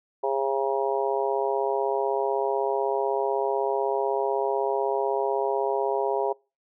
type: harmonic tone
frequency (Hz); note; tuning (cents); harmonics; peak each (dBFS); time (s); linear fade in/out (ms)
136; C#3; -33; 3 / 4 / 5 / 6 / 7; -27 / -29 / -30 / -32 / -30; 0.23-6.33; 10
effects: noise-tail reverb RT60 0.3 s tail -26 dB re dry